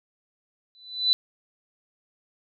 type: tone with exponential growth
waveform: sine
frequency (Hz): 3993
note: B7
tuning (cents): +18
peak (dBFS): -14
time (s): 0.75-1.13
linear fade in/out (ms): 0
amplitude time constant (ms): 81
effects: none